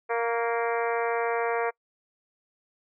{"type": "harmonic tone with a mistuned harmonic", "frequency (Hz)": 233.1, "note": "A#3", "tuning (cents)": 0, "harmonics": [2, 3, 4, 5, 6, 7, 8, 9, 10], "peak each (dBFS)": [-27, -31, -33, -35, -37, -38, -39, -40, -41], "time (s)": [0.09, 1.71], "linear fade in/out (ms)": 20, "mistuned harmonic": 5, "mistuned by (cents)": -31, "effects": ["noise-tail reverb RT60 0.1 s tail -26 dB re dry"]}